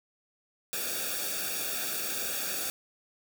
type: noise with comb filter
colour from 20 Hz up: white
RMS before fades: -33 dBFS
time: 0.73-2.7 s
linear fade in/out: 0 ms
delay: 0.98 ms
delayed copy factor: -0.9
effects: none